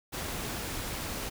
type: noise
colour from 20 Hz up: pink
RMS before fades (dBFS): -36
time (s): 0.12-1.3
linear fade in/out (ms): 20
effects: none